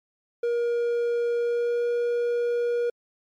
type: tone with pitch glide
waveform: triangle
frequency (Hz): 474 to 477.6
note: A#4 to A#4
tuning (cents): +29 to +42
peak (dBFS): -20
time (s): 0.43-2.9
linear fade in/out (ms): 5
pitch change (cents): +13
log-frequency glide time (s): 1.38-1.87
effects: MP3 64 kbps